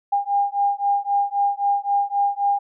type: beating tone pair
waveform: sine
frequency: 804 / 807.8 Hz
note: G5 / G#5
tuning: +44 / -48 cents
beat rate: 3.8 Hz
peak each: -21 dBFS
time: 0.12-2.59 s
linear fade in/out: 10 ms
effects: none